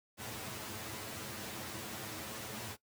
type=noise with comb filter; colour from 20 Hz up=pink; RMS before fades=-43 dBFS; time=0.17-2.77 s; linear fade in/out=50 ms; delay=9.2 ms; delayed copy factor=+0.8; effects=noise-tail reverb RT60 0.1 s tail -18 dB re dry + high-pass 100 Hz 12 dB/octave